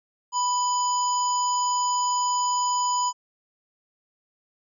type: harmonic tone with a mistuned harmonic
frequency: 987.8 Hz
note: B5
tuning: in tune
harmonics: 1 / 3 / 5 / 7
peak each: -22 / -37 / -36 / -29 dBFS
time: 0.32-3.13 s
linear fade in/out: 50 ms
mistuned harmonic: 3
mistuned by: +48 cents
effects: none